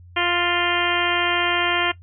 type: harmonic tone with a mistuned harmonic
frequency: 349.2 Hz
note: F4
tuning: in tune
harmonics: 1 / 2 / 3 / 4 / 5 / 6 / 7 / 8 / 9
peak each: -27 / -27 / -27 / -27 / -27 / -27 / -27 / -27 / -27 dBFS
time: 0.16-1.92 s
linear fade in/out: 10 ms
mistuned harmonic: 5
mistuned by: +20 cents
effects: noise-tail reverb RT60 0.1 s tail -18 dB re dry + added 88 Hz sine -42 dBFS peak until 2.02 s